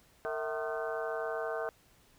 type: harmonic tone with a mistuned harmonic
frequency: 152.5 Hz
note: D#3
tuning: 34 cents flat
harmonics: 3 / 4 / 5 / 6 / 7 / 8 / 9 / 10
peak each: -37 / -37 / -43 / -49 / -46 / -44 / -49 / -42 dBFS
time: 0.25-1.69 s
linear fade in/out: 0 ms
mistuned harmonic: 4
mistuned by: +110 cents
effects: pink hiss -64 dBFS RMS until 2.18 s